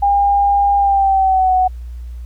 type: tone with pitch glide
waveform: sine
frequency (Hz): 805 to 742.5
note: G5 to F#5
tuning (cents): +46 to +6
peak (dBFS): -10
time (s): 0.02-1.68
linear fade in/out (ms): 10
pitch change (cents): -140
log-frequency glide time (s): 0.77-1.54
effects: added 60 Hz sine -26 dBFS peak until 2.25 s + pink hiss -55 dBFS RMS until 2.25 s